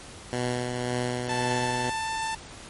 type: tone with tremolo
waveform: 10% pulse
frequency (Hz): 123.47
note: B2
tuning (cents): 0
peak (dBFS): -17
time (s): 0.33-1.9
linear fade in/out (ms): 0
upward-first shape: triangle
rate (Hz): 1.9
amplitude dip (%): 40
type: tone with pitch glide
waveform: sawtooth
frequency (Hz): 880 to 888.7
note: A5 to A5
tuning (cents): 0 to +17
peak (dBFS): -24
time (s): 1.29-2.35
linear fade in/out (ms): 5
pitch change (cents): +17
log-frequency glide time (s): 1.55-2.11
effects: pink hiss -44 dBFS RMS until 2.69 s + MP3 48 kbps